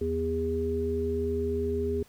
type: harmonic tone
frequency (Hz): 81.4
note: E2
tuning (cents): -21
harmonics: 1 / 3 / 5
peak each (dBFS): -32 / -34 / -28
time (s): 0.01-2.03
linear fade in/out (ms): 5
effects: pink hiss -58 dBFS RMS until 2.08 s